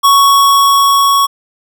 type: tone with level ramp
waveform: square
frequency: 1113 Hz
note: C#6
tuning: 7 cents sharp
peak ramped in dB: -5 to -8 dBFS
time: 0.03-1.27 s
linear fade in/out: 20 ms
effects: none